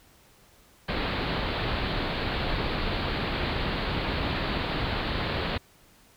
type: low-pass noise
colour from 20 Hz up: pink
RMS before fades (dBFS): -29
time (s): 0.88-5.58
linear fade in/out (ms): 10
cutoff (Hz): 4500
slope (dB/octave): 96
effects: pink hiss -58 dBFS RMS until 6.16 s